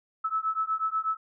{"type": "beating tone pair", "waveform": "sine", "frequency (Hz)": [1300, 1308.2], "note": ["E6", "E6"], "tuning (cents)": [-24, -14], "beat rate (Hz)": 8.2, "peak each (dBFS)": -29, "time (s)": [0.24, 1.17], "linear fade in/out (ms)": 10, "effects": []}